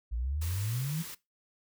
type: exponential sweep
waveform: sine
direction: up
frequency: 54.2 to 170 Hz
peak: -30 dBFS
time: 0.11-1.03 s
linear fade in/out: 20 ms
type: band-stop noise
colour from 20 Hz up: white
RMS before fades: -43 dBFS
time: 0.41-1.15 s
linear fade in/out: 10 ms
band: 560 to 850 Hz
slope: 96 dB/octave
effects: noise-tail reverb RT60 0.2 s tail -19 dB re dry